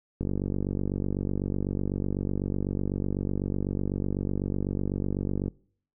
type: click train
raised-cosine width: 3 ms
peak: -16 dBFS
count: 254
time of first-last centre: 0.21-5.481 s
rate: 48 Hz
effects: noise-tail reverb RT60 0.6 s tail -25 dB re dry